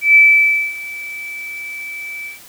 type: tone with ADSR envelope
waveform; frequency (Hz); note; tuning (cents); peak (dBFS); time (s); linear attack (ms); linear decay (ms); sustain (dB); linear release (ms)
sine; 2314; D7; -26; -4; 0.01-2.4; 140; 580; -21; 140
effects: white hiss -41 dBFS RMS until 2.48 s